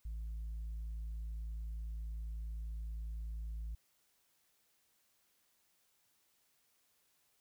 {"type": "tone", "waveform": "sine", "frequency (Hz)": 55, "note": "A1", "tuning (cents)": 0, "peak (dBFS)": -37, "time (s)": [0.05, 3.75], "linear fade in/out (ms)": 5, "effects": ["tanh soft clip ceiling -38 dBFS", "white hiss -75 dBFS RMS until 7.4 s"]}